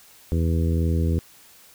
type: harmonic tone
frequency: 82.41 Hz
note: E2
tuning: in tune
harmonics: 1 / 2 / 3 / 4 / 5 / 6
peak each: -20 / -26 / -30 / -32 / -34 / -36 dBFS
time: 0.32-1.19 s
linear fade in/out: 0 ms
effects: white hiss -51 dBFS RMS until 1.74 s